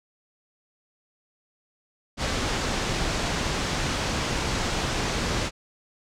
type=low-pass noise; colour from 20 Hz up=pink; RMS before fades=-27 dBFS; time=2.17-5.51 s; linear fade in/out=50 ms; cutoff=7100 Hz; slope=24 dB/octave; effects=none